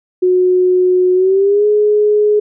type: tone with pitch glide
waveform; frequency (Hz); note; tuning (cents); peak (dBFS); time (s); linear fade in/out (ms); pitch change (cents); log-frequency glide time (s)
sine; 365.3 to 419.6; F#4 to G#4; -22 to +18; -8; 0.22-2.4; 10; +240; 1.14-1.66
effects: none